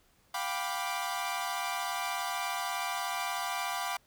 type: chord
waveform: sawtooth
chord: G dominant seventh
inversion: third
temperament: equal with one note detuned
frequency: 707.4 / 784 / 987.8 / 1174.7 Hz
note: F5 / G5 / B5 / D6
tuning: +22 / 0 / 0 / 0 cents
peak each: -34 dBFS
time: 0.34-3.97 s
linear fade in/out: 5 ms
effects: pink hiss -67 dBFS RMS until 4.06 s